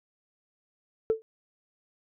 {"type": "tone with exponential decay", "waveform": "sine", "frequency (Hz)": 443.4, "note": "A4", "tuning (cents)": 13, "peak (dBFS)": -16, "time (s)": [1.1, 1.22], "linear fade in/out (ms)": 0, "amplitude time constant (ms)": 26, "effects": ["tanh soft clip ceiling -16 dBFS"]}